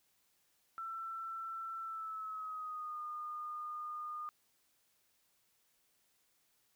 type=tone with pitch glide; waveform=sine; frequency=1338 to 1219.9 Hz; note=E6 to D#6; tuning=+25 to -35 cents; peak=-40 dBFS; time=0.78-4.29 s; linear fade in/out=0 ms; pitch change=-160 cents; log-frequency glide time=1.81-3 s; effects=white hiss -75 dBFS RMS until 6.75 s